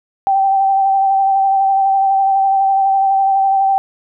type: tone with vibrato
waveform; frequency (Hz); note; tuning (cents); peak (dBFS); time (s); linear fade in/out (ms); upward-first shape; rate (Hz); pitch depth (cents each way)
sine; 779; G5; -11; -10; 0.27-3.78; 0; sine; 12; 20
effects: none